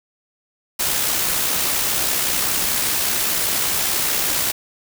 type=noise with amplitude modulation; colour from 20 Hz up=white; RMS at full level=-19 dBFS; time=0.79-4.52 s; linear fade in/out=10 ms; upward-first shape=sine; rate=65 Hz; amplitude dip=30%; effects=none